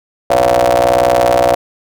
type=ring-modulated tone; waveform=30% pulse; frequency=61.4 Hz; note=B1; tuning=9 cents flat; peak=-3 dBFS; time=0.3-1.55 s; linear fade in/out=5 ms; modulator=623 Hz; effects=none